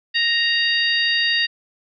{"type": "harmonic tone", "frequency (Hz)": 932.3, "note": "A#5", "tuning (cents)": 0, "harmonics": [2, 3, 4, 5], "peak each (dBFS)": [-20, -22, -23, -24], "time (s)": [0.14, 1.47], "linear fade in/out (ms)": 20, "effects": []}